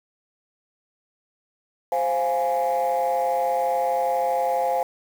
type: chord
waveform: sine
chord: F minor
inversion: second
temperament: equal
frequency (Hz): 523.3 / 698.5 / 830.6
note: C5 / F5 / Ab5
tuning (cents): 0 / 0 / 0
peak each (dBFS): -23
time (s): 1.92-4.83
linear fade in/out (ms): 2
effects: tanh soft clip ceiling -15 dBFS + 7-bit